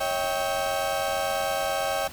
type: chord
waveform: 35% pulse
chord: C# diminished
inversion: none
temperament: equal with one note detuned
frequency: 554.4 / 643.5 / 784 Hz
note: C#5 / E5 / G5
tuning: 0 / -42 / 0 cents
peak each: -28 / -28 / -27 dBFS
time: 0-2.08 s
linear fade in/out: 10 ms
effects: pink hiss -43 dBFS RMS until 2.12 s